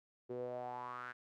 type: tone with band-pass filter sweep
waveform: sawtooth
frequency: 123.47 Hz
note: B2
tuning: in tune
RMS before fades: -44 dBFS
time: 0.29-1.13 s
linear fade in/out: 20 ms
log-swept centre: 400 to 1600 Hz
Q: 6.2
effects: none